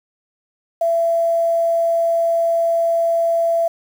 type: tone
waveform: sine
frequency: 670 Hz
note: E5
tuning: 28 cents sharp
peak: -14 dBFS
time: 0.81-3.68 s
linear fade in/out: 5 ms
effects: 7-bit